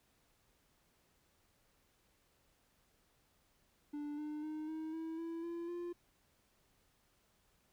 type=tone with pitch steps; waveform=triangle; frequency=293.7 / 300.9 / 308.3 / 315.9 / 323.6 / 331.6 / 339.7 / 348.1 Hz; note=D4 / D4 / D#4 / D#4 / E4 / E4 / F4 / F4; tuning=0 / +42 / -16 / +26 / -32 / +10 / -48 / -6 cents; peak=-38 dBFS; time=3.93-5.93 s; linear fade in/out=10 ms; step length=250 ms; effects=pink hiss -74 dBFS RMS until 7.72 s